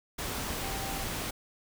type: tone in noise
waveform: sine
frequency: 780 Hz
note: G5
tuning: 9 cents flat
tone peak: -41 dBFS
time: 0.63-1.04 s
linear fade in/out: 10 ms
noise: pink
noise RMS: -35 dBFS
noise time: 0.18-1.31 s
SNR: -9 dB
effects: none